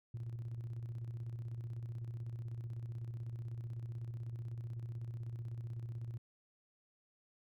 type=tone with tremolo; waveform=sine; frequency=116.54 Hz; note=A#2; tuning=in tune; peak=-37 dBFS; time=0.14-6.18 s; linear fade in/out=5 ms; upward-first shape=square; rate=16 Hz; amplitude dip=50%; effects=tanh soft clip ceiling -37 dBFS